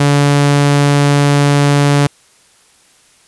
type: tone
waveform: sawtooth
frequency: 143.3 Hz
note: D3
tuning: 42 cents flat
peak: -4 dBFS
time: 0-2.07 s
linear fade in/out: 5 ms
effects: white hiss -49 dBFS RMS until 3.27 s + resampled to 24000 Hz